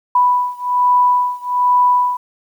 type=beating tone pair; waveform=sine; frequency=987.8 / 989 Hz; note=B5 / B5; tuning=0 / +2 cents; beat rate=1.2 Hz; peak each=-14 / -15 dBFS; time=0.15-2.17 s; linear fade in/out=5 ms; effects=8-bit